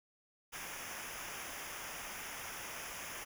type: noise with comb filter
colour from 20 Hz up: pink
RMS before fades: -45 dBFS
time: 0.52-3.25 s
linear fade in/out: 20 ms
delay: 0.24 ms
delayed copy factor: -0.8
effects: none